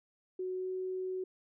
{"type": "tone with pitch glide", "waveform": "sine", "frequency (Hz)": [370, 372.4], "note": ["F#4", "F#4"], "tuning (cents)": [0, 11], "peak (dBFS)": -34, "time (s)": [0.39, 1.24], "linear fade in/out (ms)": 5, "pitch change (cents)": 11, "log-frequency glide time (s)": [0.55, 0.69], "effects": []}